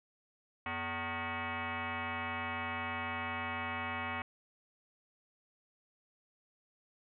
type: tone with frequency modulation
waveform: sine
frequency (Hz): 577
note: D5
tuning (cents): -31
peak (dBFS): -35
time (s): 0.66-4.22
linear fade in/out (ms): 2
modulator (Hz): 334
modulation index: 6
effects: none